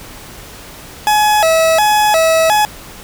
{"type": "tone with vibrato", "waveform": "40% pulse", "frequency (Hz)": 740, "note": "F#5", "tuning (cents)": 0, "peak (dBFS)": -8, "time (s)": [1.07, 2.65], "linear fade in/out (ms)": 0, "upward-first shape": "square", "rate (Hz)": 1.4, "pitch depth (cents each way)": 230, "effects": ["pink hiss -34 dBFS RMS until 3.03 s"]}